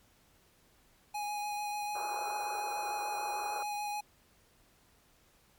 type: tone with vibrato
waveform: square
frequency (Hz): 830.6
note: G#5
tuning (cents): 0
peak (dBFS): -35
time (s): 1.14-4.01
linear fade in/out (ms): 10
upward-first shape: triangle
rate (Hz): 6.8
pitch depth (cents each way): 16
type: band-pass noise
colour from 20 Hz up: white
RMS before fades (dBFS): -43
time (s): 1.95-3.63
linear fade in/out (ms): 2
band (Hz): 350 to 1500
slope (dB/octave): 96
effects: pink hiss -66 dBFS RMS until 5.58 s + MP3 96 kbps